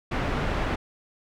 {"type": "low-pass noise", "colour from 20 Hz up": "pink", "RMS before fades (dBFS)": -27, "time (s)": [0.11, 0.76], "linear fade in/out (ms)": 10, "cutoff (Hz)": 2100, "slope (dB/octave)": 12, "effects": []}